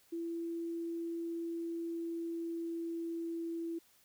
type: tone with pitch glide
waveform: sine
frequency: 335.5 to 333.4 Hz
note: E4 to E4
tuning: +31 to +20 cents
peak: -36 dBFS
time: 0.12-3.79 s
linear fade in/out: 10 ms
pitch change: -11 cents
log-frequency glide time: 1.2-3.51 s
effects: white hiss -67 dBFS RMS until 4.04 s